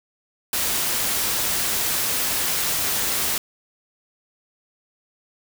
white noise, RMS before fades -23 dBFS, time 0.53-3.38 s, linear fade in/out 2 ms, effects none

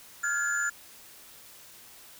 sine tone cluster, 1399 / 1620 / 1698 / 7020 Hz, F6 / G#6 / G#6 / A8, +3 / -43 / +38 / -5 cents, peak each -29 / -36 / -31 / -34 dBFS, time 0.23-0.7 s, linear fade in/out 10 ms, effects white hiss -51 dBFS RMS until 2.19 s

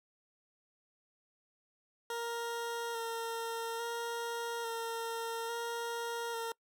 20% pulse tone with vibrato, 463.2 Hz, A#4, 11 cents flat, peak -31 dBFS, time 2.1-6.52 s, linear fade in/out 2 ms, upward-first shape square, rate 0.59 Hz, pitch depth 16 cents each way, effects noise-tail reverb RT60 0.1 s tail -24 dB re dry

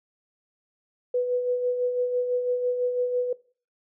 sine tone with tremolo, 494.6 Hz, B4, 3 cents sharp, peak -20 dBFS, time 1.14-3.33 s, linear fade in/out 5 ms, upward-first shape sine, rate 6 Hz, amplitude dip 45%, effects noise-tail reverb RT60 0.4 s tail -21 dB re dry

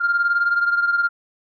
sine beating tone pair, 1396.9 / 1415.9 Hz, F6 / F6, 0 / +23 cents, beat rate 19 Hz, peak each -16 / -22 dBFS, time 0-1.09 s, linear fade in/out 20 ms, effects tanh soft clip ceiling -11 dBFS

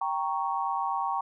sine chord, G diminished, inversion none, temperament equal, 784 / 932.3 / 1108.7 Hz, G5 / Bb5 / Db6, 0 / 0 / 0 cents, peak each -31 dBFS, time 0.01-1.21 s, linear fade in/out 5 ms, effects none

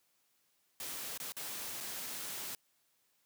white noise with dropouts, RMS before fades -42 dBFS, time 0.8-2.55 s, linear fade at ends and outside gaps 1 ms, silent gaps 1.176-1.2 / 1.321-1.367 / 1.804-1.808 s, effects white hiss -75 dBFS RMS until 3.25 s + high-pass 100 Hz 12 dB/octave

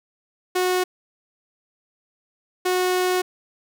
sawtooth tone bursts at uneven times, 365.7 Hz, F#4, 20 cents flat, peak -15 dBFS, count 2, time 0.55-0.84 / 2.65-3.22 s, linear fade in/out 10 ms, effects none

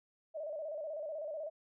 sine tone with vibrato, 613 Hz, D#5, 26 cents flat, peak -38 dBFS, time 0.34-1.5 s, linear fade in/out 20 ms, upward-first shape square, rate 16 Hz, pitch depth 79 cents each way, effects none

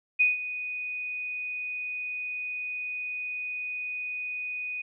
sine tone with ADSR envelope, 2484 Hz, D#7, 3 cents flat, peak -17 dBFS, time 0.19-4.82 s, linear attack 18 ms, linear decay 160 ms, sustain -14 dB, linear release 9 ms, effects none

